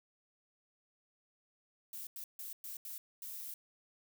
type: noise bursts at uneven times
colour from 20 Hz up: violet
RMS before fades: -45 dBFS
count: 6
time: 1.93-2.07 / 2.16-2.24 / 2.39-2.53 / 2.64-2.77 / 2.85-2.98 / 3.22-3.54 s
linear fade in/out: 2 ms
effects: none